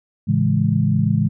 sine chord, A major seventh, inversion none, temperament equal, 110 / 138.59 / 164.81 / 207.7 Hz, A2 / C#3 / E3 / G#3, 0 / 0 / 0 / 0 cents, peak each -20 dBFS, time 0.27-1.29 s, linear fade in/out 20 ms, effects none

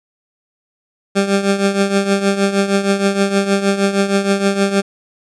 20% pulse tone with tremolo, 197.7 Hz, G3, 15 cents sharp, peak -5 dBFS, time 1.15-4.82 s, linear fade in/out 20 ms, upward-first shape triangle, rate 6.4 Hz, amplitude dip 75%, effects resampled to 22050 Hz

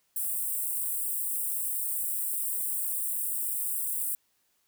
white high-pass noise, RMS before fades -31 dBFS, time 0.16-4.15 s, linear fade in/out 2 ms, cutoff 8000 Hz, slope 96 dB/octave, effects white hiss -72 dBFS RMS until 4.67 s

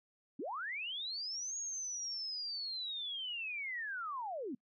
sine linear two-way sweep, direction up then down, 220 to 6680 to 220 Hz, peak -38 dBFS, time 0.39-4.55 s, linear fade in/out 5 ms, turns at 1.57 s, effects noise-tail reverb RT60 0.1 s tail -26 dB re dry

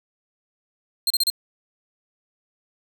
sawtooth tone bursts, 4186 Hz, C8, in tune, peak -15 dBFS, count 4, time 1.07-1.301 s, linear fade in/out 2 ms, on 33 ms, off 33 ms, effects none

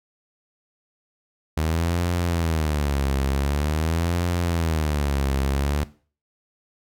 sawtooth tone with vibrato, 77 Hz, D#2, 17 cents flat, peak -17 dBFS, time 1.57-5.84 s, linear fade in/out 5 ms, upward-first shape sine, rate 0.46 Hz, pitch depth 220 cents each way, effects noise-tail reverb RT60 0.4 s tail -18 dB re dry

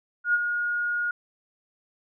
sine tone with ADSR envelope, 1435 Hz, F6, 47 cents sharp, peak -17 dBFS, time 0.24-1.11 s, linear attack 99 ms, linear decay 36 ms, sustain -7 dB, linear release 3 ms, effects none

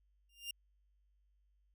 sawtooth tone with exponential growth, 2800 Hz, F7, 4 cents sharp, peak -34 dBFS, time 0.29-0.51 s, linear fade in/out 5 ms, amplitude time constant 47 ms, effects added 50 Hz sine -70 dBFS peak until 1.74 s

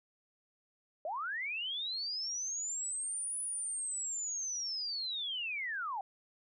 sine linear two-way sweep, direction up then down, 577 to 9956 to 741 Hz, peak -35 dBFS, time 1.05-6.01 s, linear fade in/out 2 ms, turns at 3.39 s, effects none

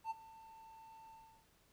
triangle tone with ADSR envelope, 893 Hz, A5, 25 cents sharp, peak -34 dBFS, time 0.04-1.47 s, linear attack 65 ms, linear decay 23 ms, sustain -19 dB, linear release 350 ms, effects pink hiss -71 dBFS RMS until 1.72 s

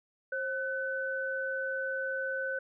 sine tone pair together, 533 / 1507.6 Hz, C5 / F#6, +32 / +32 cents, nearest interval octave + tritone, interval 1800 cents, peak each -35 / -33 dBFS, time 0.32-2.59 s, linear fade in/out 5 ms, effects none

